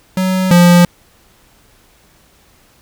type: tone pair in turn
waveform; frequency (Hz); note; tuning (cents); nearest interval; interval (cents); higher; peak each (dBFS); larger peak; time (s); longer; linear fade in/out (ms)
square; 186.6 / 175.2; F#3 / F3; +15 / +6; minor second; 109; first; -13 / -5; second; 0.17-0.51 / 0.51-0.85; neither; 2
effects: pink hiss -50 dBFS RMS until 2.81 s